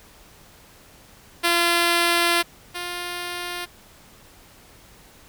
5% pulse tone pair in turn, 343 / 352.2 Hz, F4 / F4, -31 / +15 cents, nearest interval unison, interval 46 cents, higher second, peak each -6 / -17 dBFS, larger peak first, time 1.43-2.43 / 2.74-3.66 s, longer first, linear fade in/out 20 ms, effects pink hiss -50 dBFS RMS until 5.28 s

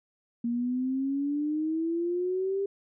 sine exponential sweep, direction up, 233.6 to 399.5 Hz, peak -26 dBFS, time 0.44-2.66 s, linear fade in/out 5 ms, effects none

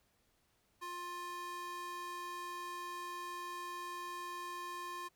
square tone with high-pass filter, 352.1 Hz, F4, 14 cents sharp, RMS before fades -44 dBFS, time 0.81-5.09 s, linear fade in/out 20 ms, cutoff 790 Hz, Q 6.1, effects pink hiss -75 dBFS RMS until 5.15 s

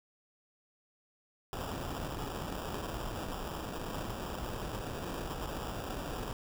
pink noise with sample-and-hold, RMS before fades -39 dBFS, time 1.53-6.33 s, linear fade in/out 0 ms, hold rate 2100 Hz, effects none

